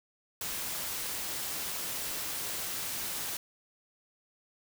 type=noise; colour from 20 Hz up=white; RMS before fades=-36 dBFS; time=0.41-3.37 s; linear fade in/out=2 ms; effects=none